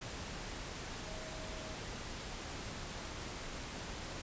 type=tone in noise; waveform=sine; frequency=633 Hz; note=D#5; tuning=30 cents sharp; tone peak=-51 dBFS; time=1.07-1.75 s; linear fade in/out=10 ms; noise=pink; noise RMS=-44 dBFS; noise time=0.01-4.22 s; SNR=-10 dB; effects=resampled to 16000 Hz